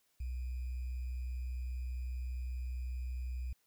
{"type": "tone with sample-and-hold", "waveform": "sine", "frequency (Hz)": 62.5, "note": "B1", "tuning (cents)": 21, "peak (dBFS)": -36, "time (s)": [0.2, 3.53], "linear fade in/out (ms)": 5, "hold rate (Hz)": 2450, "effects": ["white hiss -75 dBFS RMS until 3.66 s"]}